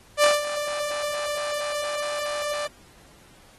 sawtooth tone with ADSR envelope, 590 Hz, D5, 8 cents sharp, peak -10 dBFS, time 0.17-2.67 s, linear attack 61 ms, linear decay 180 ms, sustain -13 dB, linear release 4 ms, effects pink hiss -54 dBFS RMS until 3.58 s + AAC 32 kbps

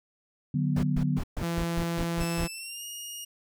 sine chord, B minor, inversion first, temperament just, 148.16 / 185.21 / 246.9 Hz, D3 / F#3 / B3, +16 / +2 / 0 cents, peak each -26 / -30 / -30 dBFS, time 0.54-1.19 s, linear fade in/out 5 ms
brown noise bursts, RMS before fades -31 dBFS, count 9, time 0.76-2.448 s, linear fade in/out 5 ms, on 72 ms, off 130 ms
sawtooth tone, 168.9 Hz, E3, 42 cents sharp, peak -24 dBFS, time 1.42-2.48 s, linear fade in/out 20 ms
15% pulse tone with pitch glide, 2637 to 2859 Hz, E7 to F7, 0 to +40 cents, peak -30 dBFS, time 2.2-3.25 s, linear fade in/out 10 ms, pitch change +140 cents, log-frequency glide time 2.5-2.84 s
effects none

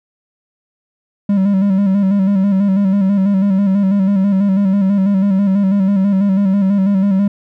triangle tone with vibrato, 196 Hz, G3, in tune, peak -8 dBFS, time 1.29-7.28 s, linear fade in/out 5 ms, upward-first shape square, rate 6.1 Hz, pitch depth 51 cents each way, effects none

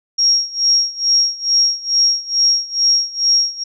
sine tone with tremolo, 5588 Hz, F8, in tune, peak -9 dBFS, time 0.18-3.64 s, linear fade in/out 10 ms, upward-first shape sine, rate 2.3 Hz, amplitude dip 90%, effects none

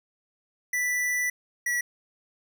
square tone pair in turn, 1975.5 / 1939.3 Hz, B6 / B6, 0 / -32 cents, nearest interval unison, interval 32 cents, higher first, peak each -25 dBFS, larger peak neither, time 0.73-1.3 / 1.66-1.81 s, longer first, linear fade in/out 5 ms, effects none

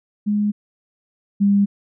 sine tone pair in turn, 207.7 / 200.9 Hz, G#3 / G3, 0 / +43 cents, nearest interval minor second, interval 57 cents, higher first, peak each -16 / -12 dBFS, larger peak second, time 0.26-0.52 / 1.4-1.66 s, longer neither, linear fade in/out 20 ms, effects none

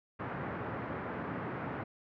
pink band-pass noise, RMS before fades -39 dBFS, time 0.19-1.84 s, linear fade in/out 10 ms, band 100 to 1800 Hz, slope 24 dB/octave, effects none

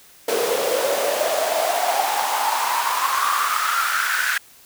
pink noise with high-pass filter sweep, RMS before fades -21 dBFS, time 0.28-4.38 s, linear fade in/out 5 ms, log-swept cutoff 440 to 1600 Hz, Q 8.1, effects white hiss -49 dBFS RMS until 4.65 s

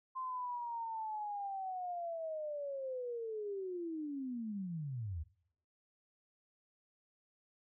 sine linear sweep, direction down, 1046.5 to 71.4 Hz, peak -38 dBFS, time 0.15-5.24 s, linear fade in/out 20 ms, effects noise-tail reverb RT60 0.7 s tail -22 dB re dry

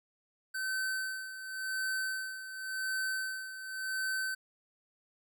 square tone with tremolo, 1534 Hz, G6, 38 cents flat, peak -32 dBFS, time 0.54-4.35 s, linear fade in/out 10 ms, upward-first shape sine, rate 0.91 Hz, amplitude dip 70%, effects 12-bit

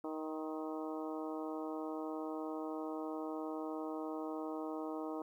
harmonic tone with a mistuned harmonic, 156.9 Hz, D#3, 15 cents sharp, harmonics 2 / 3 / 4 / 5 / 6 / 7 / 8, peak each -41 / -45 / -47 / -49 / -51 / -52 / -53 dBFS, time 0.04-5.22 s, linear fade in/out 2 ms, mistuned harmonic 7, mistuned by -33 cents, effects 12-bit

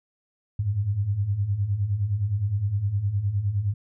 sine beating tone pair, 94.4 / 104.1 Hz, F#2 / G#2, +35 / +5 cents, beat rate 9.7 Hz, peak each -29 / -23 dBFS, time 0.59-3.74 s, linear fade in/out 5 ms, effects none

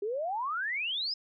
sine exponential sweep, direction up, 392 to 5220 Hz, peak -30 dBFS, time 0.02-1.14 s, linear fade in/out 5 ms, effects none

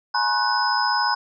sine tone cluster, 842 / 959 / 1073 / 1488 / 5070 Hz, G#5 / A#5 / C6 / F#6 / D#8, +24 / +49 / +43 / +9 / +32 cents, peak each -25 dBFS, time 0.14-1.15 s, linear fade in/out 10 ms, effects none

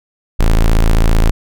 45% pulse tone, 27.63 Hz, A0, 8 cents sharp, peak -7 dBFS, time 0.39-1.31 s, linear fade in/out 10 ms, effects none

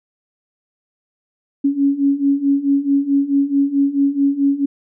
sine beating tone pair, 276.5 / 281.1 Hz, C#4 / C#4, -4 / +24 cents, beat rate 4.6 Hz, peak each -18 / -15 dBFS, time 1.64-4.66 s, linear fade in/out 10 ms, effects none

